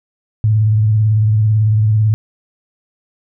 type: tone with vibrato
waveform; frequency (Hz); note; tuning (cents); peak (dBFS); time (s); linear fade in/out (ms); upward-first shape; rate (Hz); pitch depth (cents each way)
sine; 108; A2; -32; -9; 0.44-2.14; 0; sine; 18; 51
effects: none